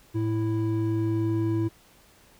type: tone pair together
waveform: triangle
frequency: 109.99 / 329.6 Hz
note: A2 / E4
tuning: 0 / 0 cents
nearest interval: octave + perfect fifth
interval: 1900 cents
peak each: -24 dBFS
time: 0.14-1.69 s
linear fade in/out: 20 ms
effects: pink hiss -57 dBFS RMS until 2.39 s